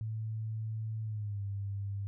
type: tone with pitch glide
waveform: sine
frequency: 110 to 99.71 Hz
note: A2 to G2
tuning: 0 to +30 cents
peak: -34 dBFS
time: 0.01-2.07 s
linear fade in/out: 0 ms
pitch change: -170 cents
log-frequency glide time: 1.03-1.42 s
effects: none